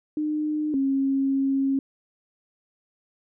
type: tone pair in turn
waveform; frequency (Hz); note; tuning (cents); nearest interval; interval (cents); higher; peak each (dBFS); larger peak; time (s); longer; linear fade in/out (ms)
sine; 303.8 / 271.5; D#4 / C#4; -41 / -36; major second; 195; first; -23 / -20; second; 0.17-0.74 / 0.74-1.79; second; 2
effects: none